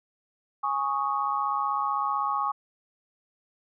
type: chord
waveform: sine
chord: Ab suspended fourth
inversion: none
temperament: equal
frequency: 830.6 / 1108.7 / 1244.5 Hz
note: Ab5 / Db6 / Eb6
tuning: 0 / 0 / 0 cents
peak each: -30 / -27 / -31 dBFS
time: 0.63-2.52 s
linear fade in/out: 10 ms
effects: none